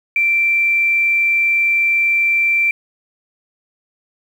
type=tone with quantisation; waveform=sine; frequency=2349 Hz; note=D7; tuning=in tune; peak=-12 dBFS; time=0.16-2.71 s; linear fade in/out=2 ms; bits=7; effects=none